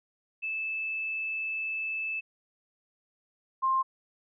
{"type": "tone pair in turn", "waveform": "sine", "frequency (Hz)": [2624, 1056.2], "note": ["E7", "C6"], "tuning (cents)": [-9, 16], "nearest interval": "octave + major third", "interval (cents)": 1575, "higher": "first", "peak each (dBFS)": [-30, -23], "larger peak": "second", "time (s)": [[0.42, 2.21], [3.62, 3.83]], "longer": "first", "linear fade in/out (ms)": 20, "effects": []}